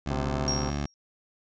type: tone with pitch glide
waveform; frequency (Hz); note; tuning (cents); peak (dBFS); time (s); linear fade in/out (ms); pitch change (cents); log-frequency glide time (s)
15% pulse; 71.2 to 71.99; C#2 to D2; +47 to -34; -22; 0.06-0.86; 5; +19; 0.2-0.38
type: click train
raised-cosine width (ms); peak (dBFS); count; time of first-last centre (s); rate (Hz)
1; -20; 77; 0.11-0.695; 130
type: tone with exponential decay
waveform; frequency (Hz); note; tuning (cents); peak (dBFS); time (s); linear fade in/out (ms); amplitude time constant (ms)
sine; 5600; F8; +4; -24; 0.48-0.94; 0; 99
effects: resampled to 16000 Hz